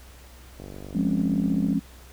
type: click train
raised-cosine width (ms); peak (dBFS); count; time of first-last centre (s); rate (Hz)
2; -26; 56; 0.6-1.727; 48.8
type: chord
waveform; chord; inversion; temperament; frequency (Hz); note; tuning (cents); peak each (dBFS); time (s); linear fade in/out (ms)
sine; Db major seventh; first; equal; 174.61 / 207.7 / 261.6 / 277.2; F3 / Ab3 / C4 / Db4; 0 / 0 / 0 / 0; -26 / -25 / -29 / -27; 0.94-1.8; 20
effects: added 63 Hz sine -46 dBFS peak until 2.12 s + pink hiss -51 dBFS RMS until 2.12 s